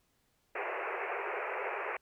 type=band-pass noise; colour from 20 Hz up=pink; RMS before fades=-37 dBFS; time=0.55-1.97 s; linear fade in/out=5 ms; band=370 to 2600 Hz; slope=96 dB/octave; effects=pink hiss -74 dBFS RMS until 2.01 s